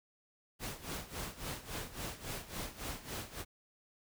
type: noise with tremolo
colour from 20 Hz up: pink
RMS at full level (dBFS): -40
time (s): 0.59-3.45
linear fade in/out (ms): 50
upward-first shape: sine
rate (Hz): 3.6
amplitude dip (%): 80
effects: none